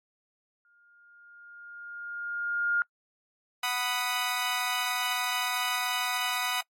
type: tone with exponential growth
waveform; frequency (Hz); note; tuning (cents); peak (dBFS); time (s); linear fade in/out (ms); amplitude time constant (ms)
sine; 1415; F6; +22; -22; 0.65-2.82; 1; 470
type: chord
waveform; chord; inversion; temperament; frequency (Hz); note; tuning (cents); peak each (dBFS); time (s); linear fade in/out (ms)
15% pulse; B major; second; equal; 740 / 987.8 / 1244.5; F#5 / B5 / D#6; 0 / 0 / 0; -26; 3.63-6.61; 5
effects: noise-tail reverb RT60 0.1 s tail -25 dB re dry + AAC 48 kbps